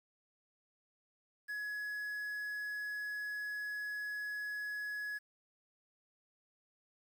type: tone with quantisation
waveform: triangle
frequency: 1685 Hz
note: G#6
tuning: 25 cents sharp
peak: -36 dBFS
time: 1.48-5.19 s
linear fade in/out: 20 ms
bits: 10
effects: none